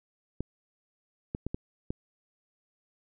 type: clicks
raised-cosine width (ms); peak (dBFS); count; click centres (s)
3; -19; 5; 0.406 / 1.349 / 1.466 / 1.545 / 1.905
effects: none